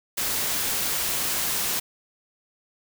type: noise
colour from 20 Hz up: white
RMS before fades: -26 dBFS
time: 0.17-1.8 s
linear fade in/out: 10 ms
effects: none